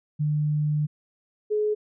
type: tone pair in turn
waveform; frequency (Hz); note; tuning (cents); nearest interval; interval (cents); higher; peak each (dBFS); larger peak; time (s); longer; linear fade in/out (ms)
sine; 150 / 423.3; D3 / G#4; +37 / +33; octave + tritone; 1796; second; -21; neither; 0.19-0.87 / 1.5-1.75; first; 20
effects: none